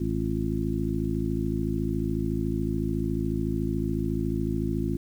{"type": "harmonic tone with a mistuned harmonic", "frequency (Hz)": 53.9, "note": "A1", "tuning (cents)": -35, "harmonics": [1, 2, 3, 4, 5, 6], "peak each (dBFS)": [-32, -32, -32, -32, -32, -32], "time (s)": [0, 4.97], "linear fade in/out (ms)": 5, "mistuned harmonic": 6, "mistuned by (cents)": 99, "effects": ["9-bit"]}